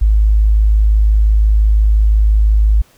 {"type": "tone", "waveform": "sine", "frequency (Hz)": 52.9, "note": "G#1", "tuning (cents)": 33, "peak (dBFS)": -7, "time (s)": [0.01, 2.82], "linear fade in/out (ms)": 10, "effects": ["pink hiss -50 dBFS RMS until 2.97 s"]}